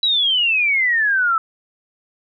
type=exponential sweep; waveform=sine; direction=down; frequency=3951 to 1300 Hz; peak=-14 dBFS; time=0.03-1.38 s; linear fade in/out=2 ms; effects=none